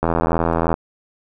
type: click train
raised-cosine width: 1 ms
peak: -4 dBFS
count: 60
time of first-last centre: 0.03-0.741 s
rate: 83 Hz
effects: none